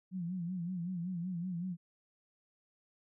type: tone with vibrato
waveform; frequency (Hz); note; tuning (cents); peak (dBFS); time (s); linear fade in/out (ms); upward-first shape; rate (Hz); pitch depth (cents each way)
sine; 177.4; F3; +27; -35; 0.11-1.77; 50; sine; 5.3; 100
effects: none